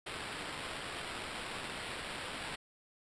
violet noise with sample-and-hold, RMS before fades -42 dBFS, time 0.06-2.56 s, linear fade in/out 10 ms, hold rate 6300 Hz, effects resampled to 22050 Hz

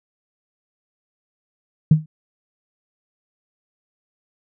sine tone with exponential decay, 155.56 Hz, D#3, in tune, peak -4 dBFS, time 1.91-2.06 s, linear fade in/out 5 ms, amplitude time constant 32 ms, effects tanh soft clip ceiling -2 dBFS

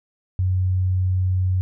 sine tone, 92.5 Hz, F#2, in tune, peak -17 dBFS, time 0.39-1.61 s, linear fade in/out 0 ms, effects none

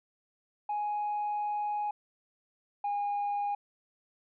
sine tone pair in turn, 833 / 816.3 Hz, G#5 / G#5, +5 / -30 cents, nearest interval unison, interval 35 cents, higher first, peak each -28 / -27 dBFS, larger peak second, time 0.69-1.91 / 2.84-3.55 s, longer first, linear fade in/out 5 ms, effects tanh soft clip ceiling -27 dBFS

